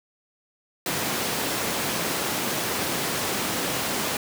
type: high-pass noise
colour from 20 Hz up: pink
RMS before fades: -27 dBFS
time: 0.86-4.17 s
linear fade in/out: 2 ms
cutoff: 180 Hz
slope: 12 dB/octave
effects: none